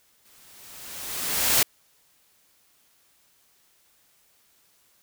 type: noise with exponential growth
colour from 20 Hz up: white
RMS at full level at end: -18 dBFS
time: 0.25-1.63 s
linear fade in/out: 5 ms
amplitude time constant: 300 ms
effects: white hiss -63 dBFS RMS until 5.02 s